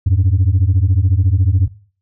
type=beating tone pair; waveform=sine; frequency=86.9 / 100.9 Hz; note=F2 / G#2; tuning=-8 / -49 cents; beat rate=14 Hz; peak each=-11 dBFS; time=0.06-1.68 s; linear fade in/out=10 ms; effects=noise-tail reverb RT60 0.4 s tail -18 dB re dry + tanh soft clip ceiling -7 dBFS